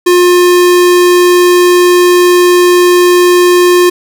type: tone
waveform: square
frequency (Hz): 355.8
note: F4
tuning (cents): +32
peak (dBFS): -4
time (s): 0.06-3.9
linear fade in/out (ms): 10
effects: none